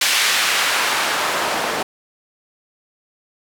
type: noise with band-pass filter sweep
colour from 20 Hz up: white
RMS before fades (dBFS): -19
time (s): 0.01-1.83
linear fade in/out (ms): 5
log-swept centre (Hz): 2700 to 590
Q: 0.82
effects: none